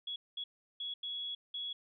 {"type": "tone bursts at uneven times", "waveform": "sine", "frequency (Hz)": 3357, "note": "G#7", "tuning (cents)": 18, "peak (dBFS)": -37, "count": 5, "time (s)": [[0.07, 0.16], [0.37, 0.44], [0.8, 0.94], [1.03, 1.35], [1.54, 1.73]], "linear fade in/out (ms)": 5, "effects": []}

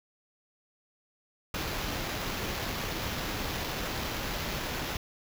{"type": "noise with sample-and-hold", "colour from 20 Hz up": "pink", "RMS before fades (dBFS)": -34, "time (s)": [1.54, 4.97], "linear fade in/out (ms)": 2, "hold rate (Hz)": 8820, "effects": []}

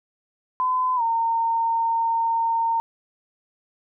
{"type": "tone with pitch glide", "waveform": "sine", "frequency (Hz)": [1016, 915.7], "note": ["B5", "A#5"], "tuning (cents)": [49, -31], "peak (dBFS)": -19, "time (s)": [0.6, 2.8], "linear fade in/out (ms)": 0, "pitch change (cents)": -180, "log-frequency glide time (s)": [0.96, 1.02], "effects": []}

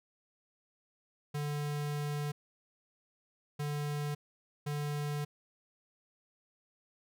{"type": "tone bursts at uneven times", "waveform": "square", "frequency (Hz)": 146.83, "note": "D3", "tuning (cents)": 0, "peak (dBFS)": -34, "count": 3, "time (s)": [[1.34, 2.32], [3.59, 4.15], [4.66, 5.25]], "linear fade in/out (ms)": 10, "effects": []}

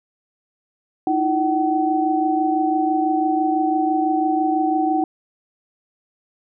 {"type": "tone cluster", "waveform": "sine", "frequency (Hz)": [311.8, 337.8, 757], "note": ["D#4", "E4", "F#5"], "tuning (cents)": [4, 42, 39], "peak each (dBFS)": [-20, -26, -19], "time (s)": [1.07, 5.04], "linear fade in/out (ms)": 2, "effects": []}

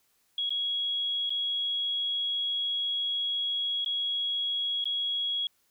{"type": "tone with dropouts", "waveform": "sine", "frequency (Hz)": 3322, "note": "G#7", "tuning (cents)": 0, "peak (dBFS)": -27, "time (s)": [0.38, 5.47], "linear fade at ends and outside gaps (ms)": 2, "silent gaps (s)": [[0.494, 0.505], [1.295, 1.304], [3.846, 3.86], [4.842, 4.855]], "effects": ["white hiss -70 dBFS RMS until 5.7 s"]}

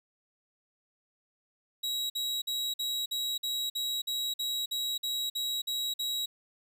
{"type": "tone bursts", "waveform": "40% pulse", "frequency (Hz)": 3857, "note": "B7", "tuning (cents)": -42, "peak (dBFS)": -29, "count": 14, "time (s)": [1.83, 6.26], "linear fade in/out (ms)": 10, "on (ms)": 270, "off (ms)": 50, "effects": ["11-bit"]}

